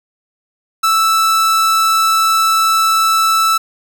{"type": "tone", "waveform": "45% pulse", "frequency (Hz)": 1318.5, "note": "E6", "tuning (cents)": 0, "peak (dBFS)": -10, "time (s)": [0.83, 3.58], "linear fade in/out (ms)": 10, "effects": []}